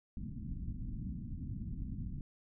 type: low-pass noise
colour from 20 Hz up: pink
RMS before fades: -41 dBFS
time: 0.17-2.21 s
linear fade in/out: 2 ms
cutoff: 260 Hz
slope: 48 dB/octave
effects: none